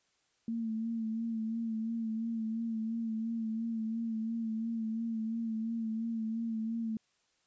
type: tone with vibrato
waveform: sine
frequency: 225.2 Hz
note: A3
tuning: 40 cents sharp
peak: -32 dBFS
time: 0.48-6.97 s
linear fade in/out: 2 ms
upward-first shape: sine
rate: 2.9 Hz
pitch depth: 41 cents each way
effects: white hiss -74 dBFS RMS until 7.46 s + resampled to 16000 Hz